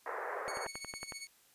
pink band-pass noise, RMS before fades -40 dBFS, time 0.06-0.67 s, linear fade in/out 2 ms, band 420 to 1900 Hz, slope 48 dB/octave
click train, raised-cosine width 0.5 ms, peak -27 dBFS, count 8, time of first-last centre 0.48-1.122 s, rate 10.9 Hz
15% pulse tone with tremolo, 2217 Hz, C#7, in tune, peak -35 dBFS, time 0.48-1.27 s, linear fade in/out 0 ms, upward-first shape sine, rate 15 Hz, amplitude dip 70%
effects white hiss -66 dBFS RMS until 1.54 s + resampled to 32000 Hz

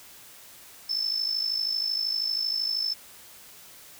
sine tone with amplitude modulation, 5274 Hz, E8, in tune, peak -22 dBFS, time 0.89-2.94 s, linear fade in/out 10 ms, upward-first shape sine, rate 52.8 Hz, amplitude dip 70%, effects white hiss -49 dBFS RMS until 3.99 s

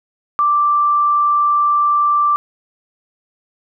sine tone, 1174.7 Hz, D6, in tune, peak -11 dBFS, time 0.39-2.36 s, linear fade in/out 0 ms, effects none

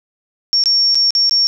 sine tone with dropouts, 5500 Hz, F8, 27 cents flat, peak -10 dBFS, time 0.53-1.47 s, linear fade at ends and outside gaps 0 ms, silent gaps 0.638-0.658 / 0.946-0.954 / 1.106-1.151 / 1.295-1.31 s, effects 8-bit

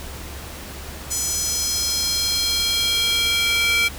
square tone with high-pass filter sweep, 464.3 Hz, A#4, 7 cents flat, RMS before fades -21 dBFS, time 1.1-3.89 s, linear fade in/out 20 ms, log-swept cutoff 6800 to 2300 Hz, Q 2.8, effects added 70 Hz sine -36 dBFS peak until 3.98 s + pink hiss -36 dBFS RMS until 3.98 s

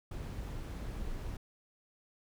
brown noise, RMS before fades -40 dBFS, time 0.11-1.37 s, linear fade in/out 5 ms, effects none

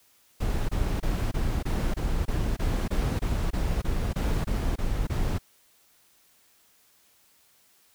brown noise bursts, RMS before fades -26 dBFS, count 16, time 0.4-5.385 s, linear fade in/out 10 ms, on 290 ms, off 23 ms, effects white hiss -62 dBFS RMS until 7.94 s

